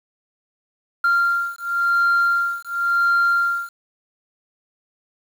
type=beating tone pair; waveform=sine; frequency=1388 / 1388.94 Hz; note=F6 / F6; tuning=-11 / -10 cents; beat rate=0.94 Hz; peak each=-18 dBFS; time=1.04-3.71 s; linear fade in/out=5 ms; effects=tanh soft clip ceiling -12 dBFS + 7-bit